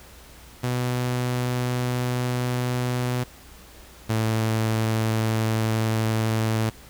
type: tone pair in turn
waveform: sawtooth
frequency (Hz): 124.2 / 111.04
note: B2 / A2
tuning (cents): +10 / +16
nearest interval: major second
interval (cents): 194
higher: first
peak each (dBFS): -19 / -17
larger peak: second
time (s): 0.63-3.24 / 4.09-6.7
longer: neither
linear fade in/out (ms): 10
effects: added 60 Hz sine -49 dBFS peak until 6.89 s + pink hiss -48 dBFS RMS until 6.89 s